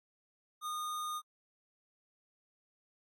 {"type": "tone", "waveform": "square", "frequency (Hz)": 1227, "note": "D#6", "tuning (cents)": -25, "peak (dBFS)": -37, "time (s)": [0.61, 1.22], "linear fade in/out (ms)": 50, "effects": ["AAC 64 kbps"]}